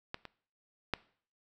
clicks, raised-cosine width 0.3 ms, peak -21 / -28 / -14 dBFS, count 3, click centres 0.144 / 0.253 / 0.937 s, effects noise-tail reverb RT60 0.5 s tail -20 dB re dry

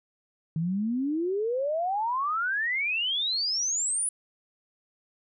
sine exponential sweep, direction up, 155.56 to 10110 Hz, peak -25 dBFS, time 0.56-4.09 s, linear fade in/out 2 ms, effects none

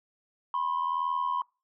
sine tone pair together, 987.8 / 1069.4 Hz, B5 / C6, 0 / +37 cents, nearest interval minor second, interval 137 cents, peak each -28 dBFS, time 0.54-1.42 s, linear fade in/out 2 ms, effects noise-tail reverb RT60 0.3 s tail -26 dB re dry + tanh soft clip ceiling -22 dBFS

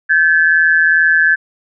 sine tone pair together, 1553.5 / 1716 Hz, G6 / A6, -16 / -44 cents, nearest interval major second, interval 172 cents, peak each -11 dBFS, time 0.09-1.36 s, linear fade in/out 20 ms, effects none

